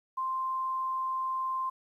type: tone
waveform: sine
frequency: 1046.5 Hz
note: C6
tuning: in tune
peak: -29 dBFS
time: 0.17-1.7 s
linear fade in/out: 10 ms
effects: 11-bit